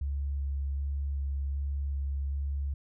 sine tone with vibrato, 69.7 Hz, C#2, 10 cents sharp, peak -29 dBFS, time 0.01-2.74 s, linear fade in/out 5 ms, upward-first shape square, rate 1.3 Hz, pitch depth 10 cents each way, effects none

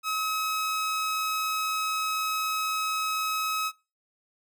sawtooth tone, 1279 Hz, D#6, 47 cents sharp, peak -23 dBFS, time 0.03-3.72 s, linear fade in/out 50 ms, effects noise-tail reverb RT60 0.3 s tail -23 dB re dry

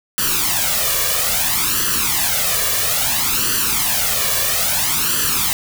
white noise with flanger, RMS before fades -18 dBFS, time 0.18-5.53 s, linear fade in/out 0 ms, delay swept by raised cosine 0.66 to 1.76 ms, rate 0.6 Hz, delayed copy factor +0.75, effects none

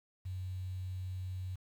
sine tone with quantisation, 92.5 Hz, F#2, in tune, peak -37 dBFS, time 0.25-1.56 s, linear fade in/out 10 ms, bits 10, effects none

